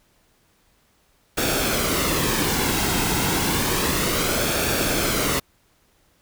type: noise with flanger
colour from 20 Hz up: pink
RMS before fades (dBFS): -22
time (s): 1.37-5.4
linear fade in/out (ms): 10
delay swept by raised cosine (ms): 0.99 to 1.72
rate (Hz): 0.3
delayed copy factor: -0.5
effects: pink hiss -62 dBFS RMS until 6.21 s